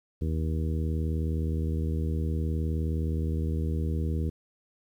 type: harmonic tone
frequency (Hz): 79.4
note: D#2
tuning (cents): +36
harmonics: 1 / 2 / 3 / 4 / 5 / 6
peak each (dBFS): -27 / -33 / -37 / -39 / -41 / -43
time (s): 0.21-4.3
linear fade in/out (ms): 10
effects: 10-bit